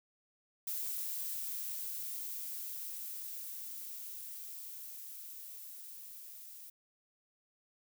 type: noise with level ramp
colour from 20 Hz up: violet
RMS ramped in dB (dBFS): -38 to -51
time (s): 0.67-6.7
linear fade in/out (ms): 5
effects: none